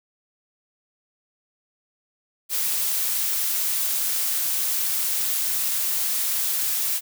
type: noise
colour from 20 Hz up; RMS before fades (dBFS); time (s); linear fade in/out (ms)
blue; -24; 2.49-7.01; 50
effects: none